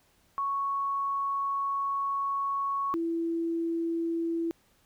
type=tone pair in turn; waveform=sine; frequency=1108.7 / 333 Hz; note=C#6 / E4; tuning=0 / +18 cents; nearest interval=octave + major sixth; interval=2082 cents; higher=first; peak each=-27 dBFS; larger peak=neither; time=0.38-2.94 / 2.94-4.51 s; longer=first; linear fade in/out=0 ms; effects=pink hiss -66 dBFS RMS until 4.85 s